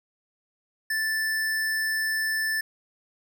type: tone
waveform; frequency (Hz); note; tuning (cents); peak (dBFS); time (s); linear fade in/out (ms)
square; 1760; A6; 0; -25; 0.9-2.61; 5
effects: none